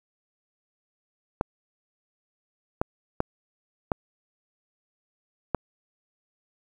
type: clicks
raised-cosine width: 1 ms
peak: -9 dBFS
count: 5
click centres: 1.411 / 2.815 / 3.204 / 3.918 / 5.547 s
effects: 8-bit